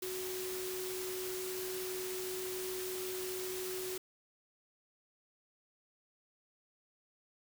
sine tone in noise, 371.2 Hz, F#4, 6 cents sharp, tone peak -39 dBFS, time 0.02-3.98 s, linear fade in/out 5 ms, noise white, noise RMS -43 dBFS, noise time 0.02-3.98 s, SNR +1 dB, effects none

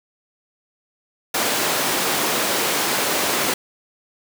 pink high-pass noise, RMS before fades -21 dBFS, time 1.34-3.54 s, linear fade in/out 5 ms, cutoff 320 Hz, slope 12 dB/octave, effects none

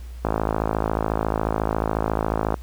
click train, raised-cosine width 1 ms, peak -7 dBFS, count 125, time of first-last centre 0.25-2.542 s, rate 54.1 Hz, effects added 60 Hz sine -33 dBFS peak until 2.62 s + pink hiss -52 dBFS RMS until 2.62 s

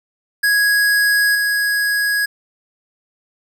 square tone with level steps, 1661.2 Hz, G#6, in tune, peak -13 / -16 dBFS, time 0.43-2.26 s, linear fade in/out 10 ms, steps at 1.35 s, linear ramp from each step 2 ms, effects none

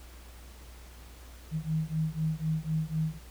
sine beating tone pair, 156 / 160 Hz, D#3 / D#3, +5 / +49 cents, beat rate 4 Hz, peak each -31 dBFS, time 1.51-3.19 s, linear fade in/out 50 ms, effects added 60 Hz sine -47 dBFS peak until 3.3 s + pink hiss -54 dBFS RMS until 3.3 s

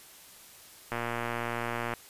click train, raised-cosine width 0.5 ms, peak -17 dBFS, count 121, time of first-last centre 0.92-1.937 s, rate 118 Hz, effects white hiss -52 dBFS RMS until 2.09 s + resampled to 32000 Hz

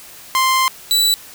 sawtooth tone pair in turn, 1046.5 / 3951 Hz, C6 / B7, 0 / 0 cents, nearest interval octave + major seventh, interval 2300 cents, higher second, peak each -9 dBFS, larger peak neither, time 0.35-0.68 / 0.91-1.14 s, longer first, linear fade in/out 0 ms, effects white hiss -39 dBFS RMS until 1.34 s

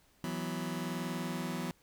sawtooth chord, E suspended second, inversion none, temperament just, 164.81 / 185.42 / 247.2 Hz, E3 / F#3 / B3, 0 / +4 / +2 cents, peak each -35 / -35 / -35 dBFS, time 0.24-1.71 s, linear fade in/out 0 ms, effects pink hiss -67 dBFS RMS until 1.82 s

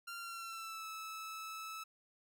sawtooth tone with pitch glide, 1384 to 1306.3 Hz, F6 to E6, -16 to -16 cents, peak -40 dBFS, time 0.07-1.84 s, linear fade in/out 10 ms, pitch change -100 cents, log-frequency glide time 0.18-0.86 s, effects none

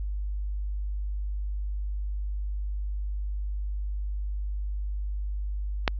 click, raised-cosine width 0.3 ms, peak -5 dBFS, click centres 5.878 s, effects added 50 Hz sine -28 dBFS peak until 5.99 s + resampled to 16000 Hz

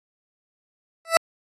20% pulse tone with exponential growth, 659.3 Hz, E5, in tune, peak -5 dBFS, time 1.05-1.17 s, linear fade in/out 1 ms, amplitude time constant 25 ms, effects AAC 32 kbps

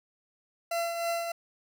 40% pulse tone with tremolo, 678 Hz, E5, 49 cents sharp, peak -26 dBFS, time 0.71-1.32 s, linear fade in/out 5 ms, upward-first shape triangle, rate 3.2 Hz, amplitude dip 50%, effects none

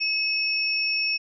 sine tone pair together, 2565 / 5435 Hz, E7 / F8, -48 / -48 cents, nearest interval octave + minor second, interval 1300 cents, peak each -24 / -26 dBFS, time 0-1.18 s, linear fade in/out 20 ms, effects none

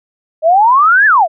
sine exponential two-way sweep, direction up then down, 612 to 1771 to 612 Hz, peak -5 dBFS, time 0.42-1.28 s, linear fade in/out 50 ms, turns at 1.06 s, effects none

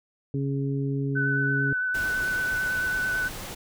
harmonic tone, 138.2 Hz, C#3, 5 cents flat, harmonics 1 / 2 / 3, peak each -26 / -30 / -34 dBFS, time 0.34-1.73 s, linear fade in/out 2 ms
sine tone with vibrato, 1501 Hz, F#6, 24 cents sharp, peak -24 dBFS, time 1.15-3.29 s, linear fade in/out 20 ms, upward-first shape sine, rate 9 Hz, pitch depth 19 cents each way
pink noise, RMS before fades -37 dBFS, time 1.94-3.55 s, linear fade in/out 10 ms
effects none

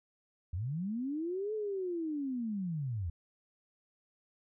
sine linear two-way sweep, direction up then down, 77.78 to 437.5 to 77.78 Hz, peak -33 dBFS, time 0.53-3.1 s, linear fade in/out 5 ms, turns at 1.54 s, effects none

